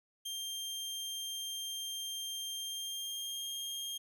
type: tone with pitch glide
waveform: sawtooth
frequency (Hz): 3183 to 3218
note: G7 to G7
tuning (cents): +26 to +45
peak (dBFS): -35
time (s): 0.25-3.98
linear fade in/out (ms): 10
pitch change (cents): +19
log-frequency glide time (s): 2.52-3.46
effects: none